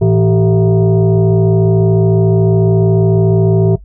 sine tone with frequency modulation, 110.5 Hz, A2, 8 cents sharp, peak -7 dBFS, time 0.01-3.76 s, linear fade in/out 10 ms, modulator 275 Hz, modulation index 1.3, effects noise-tail reverb RT60 0.1 s tail -18 dB re dry + added 50 Hz sine -32 dBFS peak until 3.84 s

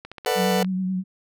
click train, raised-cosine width 0.3 ms, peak -21 dBFS, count 10, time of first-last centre 0.05-0.646 s, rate 15.1 Hz
40% pulse chord, B minor seventh, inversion third, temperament just, 444.5 / 493.9 / 592.7 / 740.8 Hz, A4 / B4 / D5 / F#5, +18 / 0 / +16 / +2 cents, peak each -25 / -24 / -30 / -25 dBFS, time 0.26-0.63 s, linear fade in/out 2 ms
sine tone with vibrato, 186.5 Hz, F#3, 14 cents sharp, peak -22 dBFS, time 0.35-1.04 s, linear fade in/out 50 ms, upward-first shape triangle, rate 9.3 Hz, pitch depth 36 cents each way
effects none

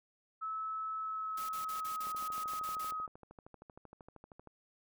sine tone with pitch glide, 1300 to 1265.2 Hz, E6 to D#6, -24 to +29 cents, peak -36 dBFS, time 0.41-3.07 s, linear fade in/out 20 ms, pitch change -47 cents, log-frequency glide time 0.99-2.11 s
white noise bursts, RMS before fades -48 dBFS, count 10, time 1.37-2.912 s, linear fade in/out 5 ms, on 120 ms, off 38 ms
click train, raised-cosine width 1 ms, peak -38 dBFS, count 32, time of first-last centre 2.07-4.473 s, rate 12.9 Hz
effects none

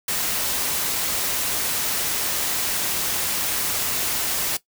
white noise, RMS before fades -24 dBFS, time 0.08-4.57 s, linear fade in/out 5 ms, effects noise-tail reverb RT60 0.1 s tail -17 dB re dry

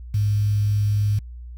sine tone with quantisation, 103.83 Hz, G#2, in tune, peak -17 dBFS, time 0.14-1.19 s, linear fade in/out 5 ms, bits 7, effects added 60 Hz sine -34 dBFS peak until 1.57 s

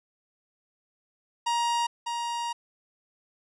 45% pulse tone pair in turn, 943 / 943 Hz, A#5 / A#5, +20 / +20 cents, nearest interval unison, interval 0 cents, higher neither, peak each -24 / -29 dBFS, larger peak first, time 1.46-1.87 / 2.06-2.53 s, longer second, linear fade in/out 10 ms, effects resampled to 22050 Hz

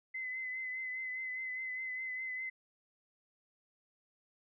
sine tone with vibrato, 2037 Hz, C7, 47 cents flat, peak -37 dBFS, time 0.14-2.5 s, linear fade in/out 10 ms, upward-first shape triangle, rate 4.9 Hz, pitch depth 33 cents each way, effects none

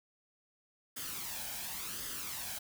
white noise with flanger, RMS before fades -41 dBFS, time 0.96-2.59 s, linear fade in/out 10 ms, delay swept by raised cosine 0.61 to 1.29 ms, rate 0.92 Hz, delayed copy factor +0.55, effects none

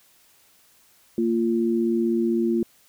sine tone pair together, 229.8 / 345.6 Hz, A#3 / F4, -25 / -18 cents, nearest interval perfect fifth, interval 707 cents, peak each -22 dBFS, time 1.18-2.63 s, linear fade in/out 2 ms, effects white hiss -58 dBFS RMS until 2.88 s

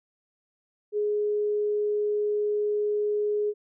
sine tone, 417.6 Hz, G#4, 10 cents sharp, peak -23 dBFS, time 0.92-3.54 s, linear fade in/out 50 ms, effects none

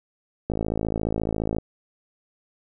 click train, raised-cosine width 2 ms, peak -12 dBFS, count 60, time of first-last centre 0.5-1.585 s, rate 54.4 Hz, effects none

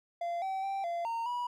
triangle tone with pitch steps, 688 / 768 / 782 / 686 / 920 / 973 Hz, F5 / G5 / G5 / F5 / A#5 / B5, -26 / -36 / -4 / -31 / -23 / -26 cents, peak -30 dBFS, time 0.21-1.47 s, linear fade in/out 5 ms, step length 210 ms, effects none

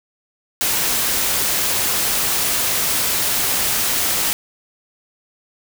white noise, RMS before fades -19 dBFS, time 0.61-4.33 s, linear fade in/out 0 ms, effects none

